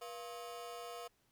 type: ring-modulated tone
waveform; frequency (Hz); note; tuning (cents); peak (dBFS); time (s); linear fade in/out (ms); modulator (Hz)
30% pulse; 587.3; D5; 0; -39; 0.01-1.08; 10; 106
effects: pink hiss -75 dBFS RMS until 1.31 s